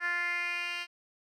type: tone with band-pass filter sweep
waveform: 10% pulse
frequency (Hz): 349.2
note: F4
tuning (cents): 0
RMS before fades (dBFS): -33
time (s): 0-0.87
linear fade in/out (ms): 50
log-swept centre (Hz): 1700 to 3100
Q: 4.3
effects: none